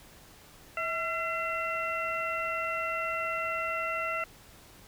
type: harmonic tone with a mistuned harmonic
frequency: 679 Hz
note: F5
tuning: 49 cents flat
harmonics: 1 / 2 / 3 / 4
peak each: -36 / -33 / -36 / -36 dBFS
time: 0.77-4.24 s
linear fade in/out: 2 ms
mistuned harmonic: 1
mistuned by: -79 cents
effects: pink hiss -54 dBFS RMS until 4.87 s